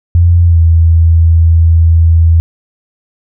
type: tone with pitch glide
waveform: sine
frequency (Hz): 86 to 82.45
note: F2 to E2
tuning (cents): -26 to +1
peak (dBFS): -3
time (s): 0.15-2.4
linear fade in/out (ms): 0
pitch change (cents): -73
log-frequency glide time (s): 0.46-0.59
effects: none